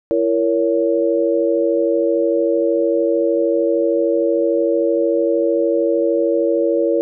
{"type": "chord", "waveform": "sine", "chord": "A# diminished", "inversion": "second", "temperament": "just", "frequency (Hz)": [335.6, 466.2, 559.4], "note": ["E4", "A#4", "C#5"], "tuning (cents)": [31, 0, 16], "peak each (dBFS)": -18, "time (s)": [0.11, 7.01], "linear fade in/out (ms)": 0, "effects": []}